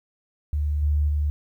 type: tone with level steps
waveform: sine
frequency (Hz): 74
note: D2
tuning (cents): +14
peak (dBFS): -21 / -18 / -20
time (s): 0.53-1.3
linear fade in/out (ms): 0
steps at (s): 0.82 / 1.08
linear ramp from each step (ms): 10
effects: 10-bit